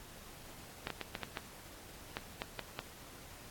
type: clicks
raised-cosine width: 0.3 ms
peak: -21 dBFS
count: 10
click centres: 0.871 / 0.903 / 1.013 / 1.152 / 1.233 / 1.372 / 2.169 / 2.419 / 2.593 / 2.791 s
effects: pink hiss -53 dBFS RMS until 3.5 s + AAC 64 kbps